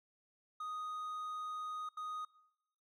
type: tone bursts at uneven times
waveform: triangle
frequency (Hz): 1244.5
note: D#6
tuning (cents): 0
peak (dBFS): -38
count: 2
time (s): 0.6-1.89 / 1.97-2.25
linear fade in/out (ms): 5
effects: noise-tail reverb RT60 0.9 s tail -21 dB re dry